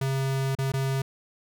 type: tone with dropouts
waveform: square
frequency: 134.7 Hz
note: C#3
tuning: 49 cents flat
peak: -25 dBFS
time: 0.01-1.02 s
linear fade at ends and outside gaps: 5 ms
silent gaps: 0.552-0.586 / 0.72-0.737 s
effects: none